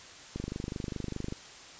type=click train; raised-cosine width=3 ms; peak=-22 dBFS; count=25; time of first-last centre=0.36-1.324 s; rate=24.9 Hz; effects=white hiss -49 dBFS RMS until 1.79 s + resampled to 16000 Hz